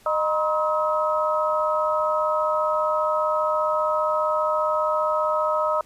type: tone cluster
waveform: sine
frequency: 615 / 958 / 1053 / 1278 Hz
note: D#5 / A#5 / C6 / D#6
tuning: -20 / +47 / +11 / +46 cents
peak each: -23 / -27 / -31 / -24 dBFS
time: 0.06-5.81 s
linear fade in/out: 2 ms
effects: pink hiss -54 dBFS RMS until 5.85 s + resampled to 32000 Hz